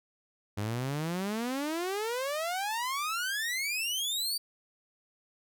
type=exponential sweep; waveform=sawtooth; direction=up; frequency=99.2 to 4699 Hz; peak=-27 dBFS; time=0.57-4.38 s; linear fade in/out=10 ms; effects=none